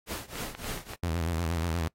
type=noise with tremolo; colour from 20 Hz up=pink; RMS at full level=-35 dBFS; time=0.06-0.96 s; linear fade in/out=50 ms; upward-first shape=triangle; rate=3.5 Hz; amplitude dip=95%
type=clicks; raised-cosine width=0.3 ms; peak=-23 dBFS; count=5; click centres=0.356 / 0.55 / 0.644 / 0.776 / 0.935 s
type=tone with vibrato; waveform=sawtooth; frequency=83.6 Hz; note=E2; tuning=25 cents sharp; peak=-24 dBFS; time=1.03-1.88 s; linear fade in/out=0 ms; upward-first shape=square; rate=8.4 Hz; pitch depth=70 cents each way
effects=noise-tail reverb RT60 0.1 s tail -23 dB re dry + AAC 48 kbps